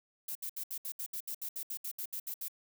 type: noise bursts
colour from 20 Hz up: violet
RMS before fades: -39 dBFS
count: 16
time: 0.28-2.483 s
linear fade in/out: 5 ms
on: 73 ms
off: 69 ms
effects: none